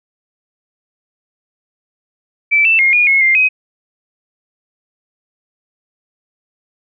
sine tone with pitch steps, 2321 / 2659 / 2138 / 2438 / 2174 / 2101 / 2524 Hz, D7 / E7 / C7 / D#7 / C#7 / C7 / D#7, -21 / +14 / +37 / -36 / -34 / +7 / +24 cents, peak -8 dBFS, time 2.51-3.49 s, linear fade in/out 20 ms, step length 140 ms, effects none

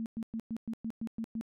sine tone bursts, 225.5 Hz, A3, 43 cents sharp, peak -33 dBFS, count 9, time 0-1.411 s, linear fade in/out 0 ms, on 59 ms, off 110 ms, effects none

